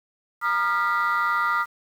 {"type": "tone cluster", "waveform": "sine", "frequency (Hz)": [944, 1210, 1394, 1961], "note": ["A#5", "D#6", "F6", "B6"], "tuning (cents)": [22, -49, -4, -13], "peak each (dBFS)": [-28, -22, -23, -29], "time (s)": [0.41, 1.66], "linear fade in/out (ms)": 50, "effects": ["tanh soft clip ceiling -15 dBFS", "8-bit"]}